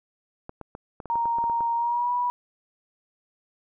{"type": "clicks", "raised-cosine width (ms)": 1, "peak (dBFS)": -23, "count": 11, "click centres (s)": [0.494, 0.613, 0.751, 1.002, 1.057, 1.156, 1.256, 1.385, 1.44, 1.498, 1.607]}
{"type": "tone with pitch glide", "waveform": "sine", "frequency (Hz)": [932.3, 976.4], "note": ["A#5", "B5"], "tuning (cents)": [0, -20], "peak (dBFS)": -22, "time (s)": [1.1, 2.3], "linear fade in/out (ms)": 0, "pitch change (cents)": 80, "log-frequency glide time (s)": [1.75, 2.12]}
{"effects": []}